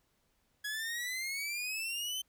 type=exponential sweep; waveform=sawtooth; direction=up; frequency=1668 to 3100 Hz; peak=-32 dBFS; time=0.64-2.22 s; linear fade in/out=10 ms; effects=pink hiss -75 dBFS RMS until 2.28 s